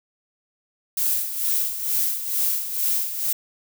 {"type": "noise with tremolo", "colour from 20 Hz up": "violet", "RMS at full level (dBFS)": -21, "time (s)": [0.97, 3.33], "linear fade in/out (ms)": 5, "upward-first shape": "sine", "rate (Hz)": 2.2, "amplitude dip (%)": 65, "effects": []}